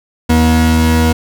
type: tone pair together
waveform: 40% pulse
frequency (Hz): 80.17 / 240.1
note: E2 / B3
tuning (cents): -48 / -49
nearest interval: octave + perfect fifth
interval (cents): 1899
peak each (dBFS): -10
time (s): 0.29-1.13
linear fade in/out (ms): 10
effects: none